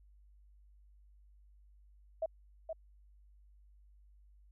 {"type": "tone with echo", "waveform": "sine", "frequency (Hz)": 646, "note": "E5", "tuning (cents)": -35, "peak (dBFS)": -31, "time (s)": [2.22, 2.26], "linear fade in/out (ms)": 5, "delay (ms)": 470, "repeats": 1, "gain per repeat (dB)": -6, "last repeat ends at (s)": 2.73, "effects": ["added 50 Hz sine -59 dBFS peak until 4.51 s"]}